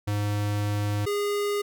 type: tone pair in turn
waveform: square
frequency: 103.4 / 409.7 Hz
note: G#2 / G#4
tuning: -7 / -24 cents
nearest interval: 2 octaves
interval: 2383 cents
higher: second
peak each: -25 dBFS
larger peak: neither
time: 0.07-1.06 / 1.06-1.62 s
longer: first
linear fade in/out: 10 ms
effects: none

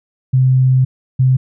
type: tone pair in turn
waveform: sine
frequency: 129.7 / 129.7 Hz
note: C3 / C3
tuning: -15 / -15 cents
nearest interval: unison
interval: 0 cents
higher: neither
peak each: -8 dBFS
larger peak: neither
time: 0.33-0.85 / 1.19-1.37 s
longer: first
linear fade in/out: 10 ms
effects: none

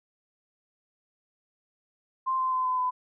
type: tone with pitch steps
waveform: sine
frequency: 1046.5 / 1036.3 / 1026.1 / 1016.1 / 1006.2 Hz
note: C6 / C6 / C6 / B5 / B5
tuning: 0 / -17 / -34 / +49 / +32 cents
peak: -24 dBFS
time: 2.26-2.91 s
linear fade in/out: 20 ms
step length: 130 ms
effects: none

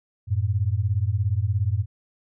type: beating tone pair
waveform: sine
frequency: 92.5 / 109.5 Hz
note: F#2 / A2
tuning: 0 / -8 cents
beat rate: 17 Hz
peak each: -23 dBFS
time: 0.27-1.86 s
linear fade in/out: 50 ms
effects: none

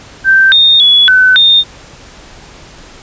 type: tone with pitch steps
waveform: sine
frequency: 1560 / 3670 / 3393 / 1512 / 3648 Hz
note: G6 / A#7 / G#7 / F#6 / A#7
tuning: -9 / -28 / +36 / +37 / -38 cents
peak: -3 dBFS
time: 0.24-1.64 s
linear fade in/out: 50 ms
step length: 280 ms
effects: pink hiss -35 dBFS RMS until 3.02 s + resampled to 16000 Hz

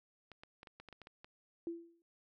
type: clicks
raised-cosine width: 0.3 ms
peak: -36 dBFS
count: 10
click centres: 0.317 / 0.435 / 0.631 / 0.672 / 0.8 / 0.887 / 0.927 / 1.017 / 1.071 / 1.245 s
type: tone with exponential decay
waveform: sine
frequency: 337.1 Hz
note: E4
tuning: 39 cents sharp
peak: -35 dBFS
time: 1.67-2.02 s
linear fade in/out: 1 ms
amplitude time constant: 74 ms
effects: none

